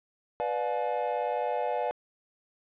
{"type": "chord", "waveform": "triangle", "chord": "B diminished seventh", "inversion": "none", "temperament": "just", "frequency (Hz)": [493.9, 592.7, 711.2, 853.4], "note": ["B4", "D5", "F5", "Ab5"], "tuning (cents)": [0, 16, 31, 47], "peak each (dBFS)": -31, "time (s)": [0.4, 1.91], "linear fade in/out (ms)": 0, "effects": ["resampled to 8000 Hz", "10-bit"]}